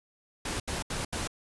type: noise bursts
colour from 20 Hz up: pink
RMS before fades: -33 dBFS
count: 4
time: 0.45-1.275 s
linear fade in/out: 5 ms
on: 150 ms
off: 75 ms
effects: resampled to 24000 Hz